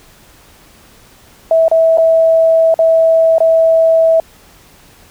sine tone with dropouts, 652 Hz, E5, 19 cents flat, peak -6 dBFS, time 1.51-4.2 s, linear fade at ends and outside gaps 2 ms, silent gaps 1.682-1.714 / 1.974-1.982 / 2.742-2.79 / 3.383-3.404 s, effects pink hiss -44 dBFS RMS until 5.1 s

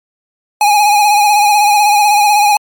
square tone with vibrato, 830 Hz, G#5, 1 cent flat, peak -7 dBFS, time 0.61-2.57 s, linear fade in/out 2 ms, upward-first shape sine, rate 16 Hz, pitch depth 43 cents each way, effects MP3 96 kbps

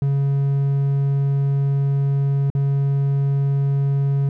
triangle tone with dropouts, 139.1 Hz, C#3, 6 cents sharp, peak -14 dBFS, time 0.02-4.29 s, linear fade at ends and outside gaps 2 ms, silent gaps 2.502-2.55 s, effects none

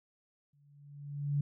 sine tone with exponential growth, 143.7 Hz, D3, 37 cents flat, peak -26 dBFS, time 0.53-1.41 s, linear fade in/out 5 ms, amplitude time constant 190 ms, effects none

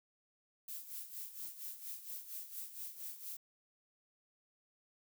violet noise with tremolo, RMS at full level -44 dBFS, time 0.68-3.37 s, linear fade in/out 5 ms, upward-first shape sine, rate 4.3 Hz, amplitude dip 70%, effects none

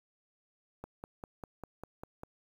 click train, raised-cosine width 1 ms, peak -28 dBFS, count 8, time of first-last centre 0.84-2.234 s, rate 5.02 Hz, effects 9-bit

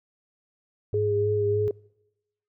sine tone with tremolo, 103.1 Hz, G#2, 12 cents flat, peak -27 dBFS, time 0.93-1.68 s, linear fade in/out 0 ms, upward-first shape triangle, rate 3.5 Hz, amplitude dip 25%
sine tone with vibrato, 415.3 Hz, G#4, in tune, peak -22 dBFS, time 0.94-1.71 s, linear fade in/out 2 ms, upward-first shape sine, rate 3.3 Hz, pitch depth 25 cents each way
effects noise-tail reverb RT60 0.9 s tail -24 dB re dry

